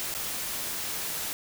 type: noise with dropouts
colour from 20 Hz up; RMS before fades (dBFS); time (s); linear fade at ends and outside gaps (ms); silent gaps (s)
white; -33; 0-1.33; 0; 0.14-0.149
effects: none